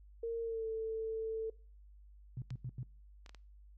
sine tone with pitch glide, 460.1 to 444.4 Hz, A#4 to A4, -23 to +17 cents, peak -35 dBFS, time 0.23-1.5 s, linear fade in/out 5 ms, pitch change -60 cents, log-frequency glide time 0.42-0.66 s
sine tone bursts, 125.9 Hz, B2, 34 cents sharp, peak -38 dBFS, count 4, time 2.37-2.831 s, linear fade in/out 2 ms, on 50 ms, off 87 ms
clicks, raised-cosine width 0.2 ms, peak -36 dBFS, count 4, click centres 2.505 / 3.262 / 3.294 / 3.347 s
effects noise-tail reverb RT60 0.4 s tail -23 dB re dry + added 50 Hz sine -55 dBFS peak until 3.77 s

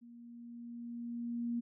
sine tone with level ramp, 236.6 Hz, A#3, 26 cents sharp, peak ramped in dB -52 to -32 dBFS, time 0.01-1.61 s, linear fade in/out 20 ms, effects none

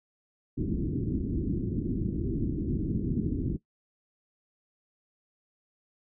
white low-pass noise, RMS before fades -30 dBFS, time 0.57-3.57 s, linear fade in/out 10 ms, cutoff 340 Hz, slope 48 dB/octave, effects noise-tail reverb RT60 0.1 s tail -17 dB re dry

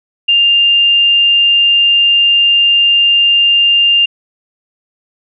sine tone, 2800 Hz, F7, 4 cents sharp, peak -6 dBFS, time 0.28-4.06 s, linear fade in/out 10 ms, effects none

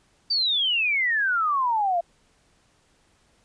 sine exponential sweep, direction down, 4700 to 666 Hz, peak -20 dBFS, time 0.3-2.01 s, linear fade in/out 10 ms, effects pink hiss -63 dBFS RMS until 3.44 s + resampled to 22050 Hz

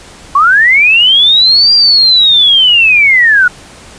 sine linear two-way sweep, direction up then down, 1078 to 4800 to 1422 Hz, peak -3 dBFS, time 0.35-3.48 s, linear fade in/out 5 ms, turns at 1.73 s, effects pink hiss -34 dBFS RMS until 3.98 s + resampled to 22050 Hz

